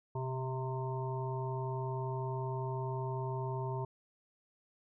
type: harmonic tone with a mistuned harmonic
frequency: 130.9 Hz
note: C3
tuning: 1 cent sharp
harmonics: 1 / 3 / 5 / 7 / 8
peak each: -36 / -41 / -46 / -42 / -49 dBFS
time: 0.15-3.85 s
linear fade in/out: 5 ms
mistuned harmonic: 1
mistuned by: -48 cents
effects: none